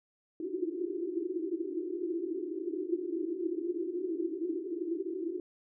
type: band-pass noise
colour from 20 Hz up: white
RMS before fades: -35 dBFS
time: 0.4-5.4 s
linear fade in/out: 2 ms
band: 320 to 370 Hz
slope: 96 dB/octave
effects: none